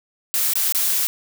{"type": "noise with dropouts", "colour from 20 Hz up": "blue", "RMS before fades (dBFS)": -20, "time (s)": [0.34, 1.07], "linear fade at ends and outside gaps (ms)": 0, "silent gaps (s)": [[0.535, 0.555], [0.723, 0.748]], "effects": []}